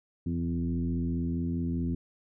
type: tone with frequency modulation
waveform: sine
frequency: 170 Hz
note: F3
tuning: 46 cents flat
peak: -27 dBFS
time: 0.26-1.95 s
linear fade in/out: 5 ms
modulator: 84.8 Hz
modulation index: 1.4
effects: none